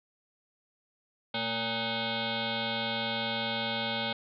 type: tone with frequency modulation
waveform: sine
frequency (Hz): 1500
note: F#6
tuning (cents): +23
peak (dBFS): -29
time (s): 1.34-4.13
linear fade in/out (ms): 5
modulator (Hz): 345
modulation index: 7
effects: none